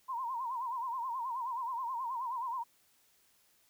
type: tone with vibrato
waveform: sine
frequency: 987.8 Hz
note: B5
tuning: in tune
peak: -34 dBFS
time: 0.08-2.64 s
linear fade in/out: 20 ms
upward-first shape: sine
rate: 9.4 Hz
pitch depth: 130 cents each way
effects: white hiss -69 dBFS RMS until 3.69 s